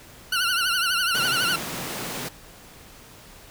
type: tone with vibrato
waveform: 20% pulse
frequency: 1433 Hz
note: F6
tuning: 44 cents sharp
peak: -16 dBFS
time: 0.32-1.56 s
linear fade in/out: 5 ms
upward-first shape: triangle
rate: 12 Hz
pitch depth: 120 cents each way
type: high-pass noise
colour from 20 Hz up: pink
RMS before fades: -32 dBFS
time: 1.14-2.29 s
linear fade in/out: 10 ms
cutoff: 120 Hz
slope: 48 dB/octave
effects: pink hiss -47 dBFS RMS until 3.5 s